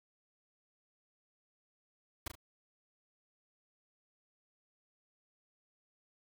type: noise with echo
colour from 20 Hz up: pink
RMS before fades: -38 dBFS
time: 2.26-2.28 s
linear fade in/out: 5 ms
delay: 37 ms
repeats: 2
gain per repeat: -8 dB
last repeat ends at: 2.354 s
effects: none